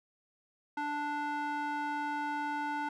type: tone with band-pass filter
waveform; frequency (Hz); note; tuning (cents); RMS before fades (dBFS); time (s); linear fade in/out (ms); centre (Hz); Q
square; 293.7; D4; 0; -35; 0.77-2.89; 5; 1100; 2.3
effects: none